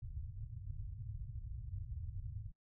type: low-pass noise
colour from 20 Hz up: white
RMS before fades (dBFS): -45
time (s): 0.02-2.52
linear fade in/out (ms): 5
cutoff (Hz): 120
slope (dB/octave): 48
effects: noise-tail reverb RT60 0.1 s tail -24 dB re dry